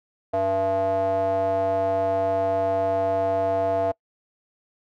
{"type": "tone with band-pass filter", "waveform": "square", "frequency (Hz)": 96.3, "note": "G2", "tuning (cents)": -30, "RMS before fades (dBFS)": -23, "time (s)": [0.33, 3.92], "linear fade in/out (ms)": 10, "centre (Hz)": 640, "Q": 7, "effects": ["noise-tail reverb RT60 0.1 s tail -25 dB re dry"]}